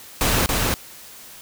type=noise with echo; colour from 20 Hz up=pink; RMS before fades=-19 dBFS; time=0.21-0.46 s; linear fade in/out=0 ms; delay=280 ms; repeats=1; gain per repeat=-2 dB; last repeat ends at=0.74 s; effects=white hiss -42 dBFS RMS until 1.41 s